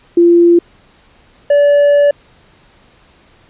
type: tone pair in turn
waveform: sine / triangle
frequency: 343.8 / 576.7 Hz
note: F4 / D5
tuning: -27 / -32 cents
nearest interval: major sixth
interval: 895 cents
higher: second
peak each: -4 dBFS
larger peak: neither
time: 0.17-0.59 / 1.5-2.11 s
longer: second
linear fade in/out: 5 ms
effects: pink hiss -48 dBFS RMS until 3.49 s + resampled to 8000 Hz